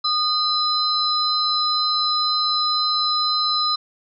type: tone cluster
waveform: sine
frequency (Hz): 1227 / 4049 / 5140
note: D#6 / B7 / E8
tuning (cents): -25 / +42 / -45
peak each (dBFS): -22 / -20 / -28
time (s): 0.04-3.76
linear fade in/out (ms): 10
effects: none